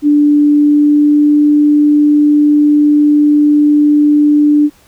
sine tone with pitch glide, 293.7 to 295.7 Hz, D4 to D4, 0 to +12 cents, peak -5 dBFS, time 0.02-4.7 s, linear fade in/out 50 ms, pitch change +12 cents, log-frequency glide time 0.51-1.38 s, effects pink hiss -47 dBFS RMS until 4.87 s

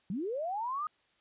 sine linear sweep, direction up, 164.81 to 1260 Hz, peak -32 dBFS, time 0.1-0.87 s, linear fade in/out 2 ms, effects white hiss -70 dBFS RMS until 1.2 s + resampled to 8000 Hz

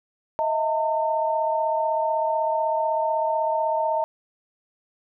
sine tone cluster, 633 / 669 / 906 Hz, D#5 / E5 / A#5, +30 / +25 / -50 cents, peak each -24 / -32 / -23 dBFS, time 0.39-4.04 s, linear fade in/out 0 ms, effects none

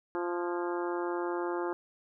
harmonic tone with a mistuned harmonic, 174.6 Hz, F3, in tune, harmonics 2 / 3 / 4 / 5 / 6 / 7 / 8 / 9, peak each -32 / -40 / -43 / -39 / -42 / -44 / -45 / -48 dBFS, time 0.15-1.73 s, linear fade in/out 0 ms, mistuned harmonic 9, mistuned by +58 cents, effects none

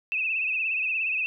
sine tone with vibrato, 2587 Hz, E7, 33 cents flat, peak -24 dBFS, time 0.12-1.26 s, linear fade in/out 0 ms, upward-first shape triangle, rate 17 Hz, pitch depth 88 cents each way, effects none

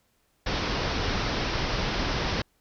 pink low-pass noise, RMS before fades -28 dBFS, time 0.46-2.42 s, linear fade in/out 5 ms, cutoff 5700 Hz, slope 96 dB/octave, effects pink hiss -69 dBFS RMS until 2.6 s

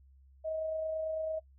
sine tone with amplitude modulation, 634 Hz, D#5, 32 cents sharp, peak -31 dBFS, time 0.44-1.4 s, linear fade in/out 20 ms, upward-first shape sine, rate 29 Hz, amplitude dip 30%, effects noise-tail reverb RT60 0.1 s tail -21 dB re dry + added 67 Hz sine -57 dBFS peak until 1.58 s

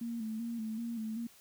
sine tone with vibrato, 226.3 Hz, A3, 49 cents sharp, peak -35 dBFS, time 0.01-1.27 s, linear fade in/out 5 ms, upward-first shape square, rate 2.6 Hz, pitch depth 53 cents each way, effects white hiss -60 dBFS RMS until 1.4 s

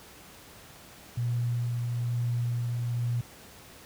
sine tone with tremolo, 120 Hz, B2, 49 cents flat, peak -25 dBFS, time 1.17-3.21 s, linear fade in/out 5 ms, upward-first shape sine, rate 1.1 Hz, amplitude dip 25%, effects pink hiss -50 dBFS RMS until 3.85 s + high-pass 60 Hz 12 dB/octave

